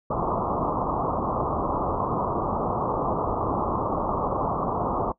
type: low-pass noise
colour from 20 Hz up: white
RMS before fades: -26 dBFS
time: 0.1-5.12 s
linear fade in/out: 5 ms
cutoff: 1200 Hz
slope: 96 dB/octave
effects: noise-tail reverb RT60 0.1 s tail -19 dB re dry